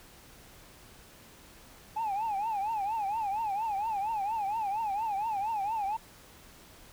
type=tone with vibrato; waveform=sine; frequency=843 Hz; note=G#5; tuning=26 cents sharp; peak=-27 dBFS; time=1.96-5.97 s; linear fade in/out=10 ms; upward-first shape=triangle; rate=4.3 Hz; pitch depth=170 cents each way; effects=tanh soft clip ceiling -27 dBFS + pink hiss -54 dBFS RMS until 6.92 s